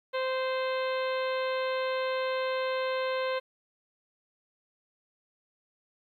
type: harmonic tone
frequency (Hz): 520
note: C5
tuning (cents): -11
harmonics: 1 / 2 / 3 / 4 / 5 / 6 / 7 / 8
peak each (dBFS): -29 / -35 / -39 / -41 / -43 / -45 / -46 / -47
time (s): 0.13-3.4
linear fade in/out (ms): 20
effects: 11-bit